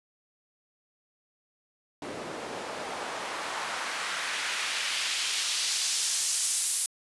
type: noise with band-pass filter sweep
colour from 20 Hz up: white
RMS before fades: -31 dBFS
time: 2.02-6.86 s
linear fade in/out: 2 ms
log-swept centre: 350 to 10000 Hz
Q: 0.99
effects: resampled to 24000 Hz